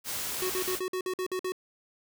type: noise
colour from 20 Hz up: white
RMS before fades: -34 dBFS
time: 0.04-0.81 s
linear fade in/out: 50 ms
type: tone bursts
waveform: square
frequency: 370 Hz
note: F#4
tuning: in tune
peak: -30 dBFS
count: 9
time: 0.42-1.521 s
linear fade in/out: 2 ms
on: 77 ms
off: 51 ms
effects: none